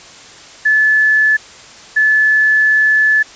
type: tone pair in turn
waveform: sine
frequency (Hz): 1731 / 1731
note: A6 / A6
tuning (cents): -29 / -29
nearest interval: unison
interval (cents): 0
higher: neither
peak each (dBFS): -8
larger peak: neither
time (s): 0.65-1.37 / 1.96-3.23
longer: second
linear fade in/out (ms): 10
effects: white hiss -37 dBFS RMS until 3.35 s + resampled to 16000 Hz